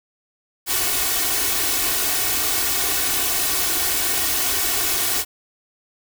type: noise with comb filter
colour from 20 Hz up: white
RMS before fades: -21 dBFS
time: 0.66-5.25 s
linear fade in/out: 50 ms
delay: 2.7 ms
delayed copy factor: +0.8
effects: none